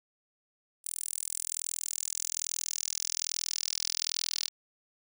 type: tone with high-pass filter sweep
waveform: 10% pulse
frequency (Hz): 41.2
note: E1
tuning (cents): 0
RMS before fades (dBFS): -35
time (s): 0.84-4.49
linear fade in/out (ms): 20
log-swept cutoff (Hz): 9000 to 4600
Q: 2.9
effects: none